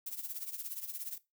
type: noise with tremolo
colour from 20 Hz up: violet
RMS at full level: -38 dBFS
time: 0.06-1.18 s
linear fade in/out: 5 ms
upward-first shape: triangle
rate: 17 Hz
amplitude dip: 85%
effects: noise-tail reverb RT60 0.2 s tail -17 dB re dry